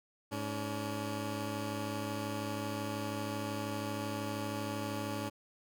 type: tone pair together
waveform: 15% pulse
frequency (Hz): 105.7 / 284.3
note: G#2 / C#4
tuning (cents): +31 / +44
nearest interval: octave + perfect fourth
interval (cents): 1713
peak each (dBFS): -32 / -32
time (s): 0.31-5.3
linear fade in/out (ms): 20
effects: none